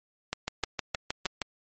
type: two click trains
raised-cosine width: 0.2 ms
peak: -12 / -12 dBFS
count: 7 / 4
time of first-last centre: 0.48-1.417 / 0.33-1.256 s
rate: 6.4 / 3.24 Hz
effects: MP3 32 kbps